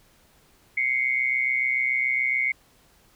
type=tone pair together; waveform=sine; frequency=2090 / 2217 Hz; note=C7 / C#7; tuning=-2 / 0 cents; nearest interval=minor second; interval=102 cents; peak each=-24 dBFS; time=0.77-2.52 s; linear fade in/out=5 ms; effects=pink hiss -59 dBFS RMS until 3.15 s